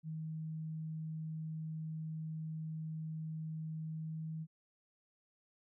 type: tone with pitch glide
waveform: sine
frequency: 158.2 to 159.12 Hz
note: D#3 to D#3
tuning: +29 to +39 cents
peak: -39 dBFS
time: 0.03-4.47 s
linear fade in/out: 50 ms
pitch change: +10 cents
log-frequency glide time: 3.82-4.35 s
effects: none